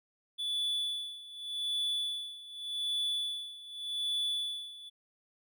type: tone with tremolo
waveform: triangle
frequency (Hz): 3456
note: A7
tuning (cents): -32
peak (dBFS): -28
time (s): 0.38-4.9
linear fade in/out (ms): 20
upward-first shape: sine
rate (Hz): 0.85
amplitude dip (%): 85
effects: none